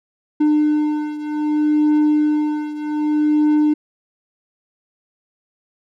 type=beating tone pair; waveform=triangle; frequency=301 / 301.64 Hz; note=D4 / D4; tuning=+43 / +46 cents; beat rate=0.64 Hz; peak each=-14 / -18 dBFS; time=0.4-3.74 s; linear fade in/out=10 ms; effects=none